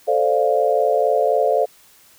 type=chord; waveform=sine; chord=D minor seventh; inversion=second; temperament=equal; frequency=440 / 523.3 / 587.3 / 698.5 Hz; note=A4 / C5 / D5 / F5; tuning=0 / 0 / 0 / 0 cents; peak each=-20 dBFS; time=0.07-1.66 s; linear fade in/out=20 ms; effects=white hiss -51 dBFS RMS until 2.18 s